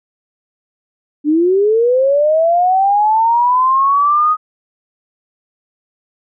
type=linear sweep; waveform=sine; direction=up; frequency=288 to 1257 Hz; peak=-9 dBFS; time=1.24-4.37 s; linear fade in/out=50 ms; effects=none